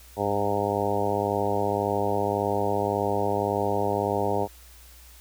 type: harmonic tone with a mistuned harmonic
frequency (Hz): 101.8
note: G#2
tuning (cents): -34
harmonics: 1 / 2 / 3 / 4 / 5 / 6 / 7 / 8 / 9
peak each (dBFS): -33 / -34 / -34 / -29 / -30 / -32 / -31 / -32 / -32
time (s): 0.16-4.48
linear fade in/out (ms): 50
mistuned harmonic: 1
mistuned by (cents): -31
effects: added 60 Hz sine -49 dBFS peak until 5.2 s + white hiss -52 dBFS RMS until 5.2 s